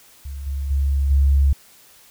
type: tone with level steps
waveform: sine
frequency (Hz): 69.3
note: C#2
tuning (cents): 0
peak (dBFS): -28 / -22 / -16 / -12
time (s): 0.25-1.53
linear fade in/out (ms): 5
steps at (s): 0.46 / 0.7 / 1.1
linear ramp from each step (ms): 10
effects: white hiss -50 dBFS RMS until 2.1 s